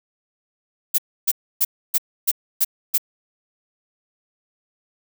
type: noise bursts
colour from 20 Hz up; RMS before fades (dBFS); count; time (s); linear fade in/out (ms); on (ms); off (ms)
violet; -17; 7; 0.94-2.981; 10; 43; 290
effects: none